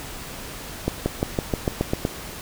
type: accelerating click train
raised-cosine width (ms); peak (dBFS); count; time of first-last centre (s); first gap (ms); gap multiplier
2; -7; 9; 0.88-2.051; 180; 0.94
effects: pink hiss -36 dBFS RMS until 2.41 s